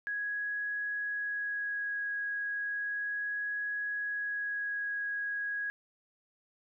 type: tone with vibrato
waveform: sine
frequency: 1661.2 Hz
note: G#6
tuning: in tune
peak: -32 dBFS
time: 0.07-5.7 s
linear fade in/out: 0 ms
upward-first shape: sine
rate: 0.34 Hz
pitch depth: 8 cents each way
effects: none